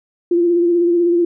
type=tone with vibrato; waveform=sine; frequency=345.4 Hz; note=F4; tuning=19 cents flat; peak=-11 dBFS; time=0.31-1.25 s; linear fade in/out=5 ms; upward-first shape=sine; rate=16 Hz; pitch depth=34 cents each way; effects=none